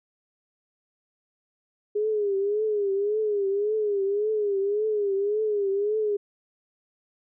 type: tone with vibrato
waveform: sine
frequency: 411.5 Hz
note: G#4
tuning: 16 cents flat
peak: -22 dBFS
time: 1.95-6.17 s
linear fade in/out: 10 ms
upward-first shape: triangle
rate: 1.8 Hz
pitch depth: 110 cents each way
effects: none